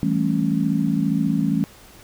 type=chord; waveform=sine; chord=A dominant seventh; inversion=second; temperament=just; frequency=165 / 198 / 220 / 275 Hz; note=E3 / G3 / A3 / C#4; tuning=+2 / +18 / 0 / -14 cents; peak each=-23 / -24 / -23 / -23 dBFS; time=0.03-1.64 s; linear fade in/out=0 ms; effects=pink hiss -47 dBFS RMS until 2.03 s